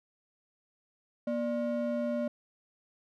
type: ring-modulated tone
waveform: triangle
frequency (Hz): 415.3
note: G#4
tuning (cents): 0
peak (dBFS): -24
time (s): 1.27-2.28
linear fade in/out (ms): 5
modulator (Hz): 176
effects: none